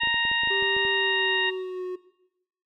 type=harmonic tone; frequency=932.3 Hz; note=A#5; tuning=in tune; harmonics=1 / 2 / 3 / 4; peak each=-31 / -25 / -26 / -30 dBFS; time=0-1.51 s; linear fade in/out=20 ms
type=clicks; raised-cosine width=2 ms; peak=-27 dBFS; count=10; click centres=0.035 / 0.073 / 0.143 / 0.252 / 0.315 / 0.435 / 0.474 / 0.625 / 0.766 / 0.851 s
type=tone with pitch glide; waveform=triangle; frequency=392 to 365.7 Hz; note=G4 to F#4; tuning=0 to -20 cents; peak=-27 dBFS; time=0.5-1.96 s; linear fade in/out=10 ms; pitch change=-120 cents; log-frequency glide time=0.91-1.84 s
effects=noise-tail reverb RT60 0.9 s tail -17 dB re dry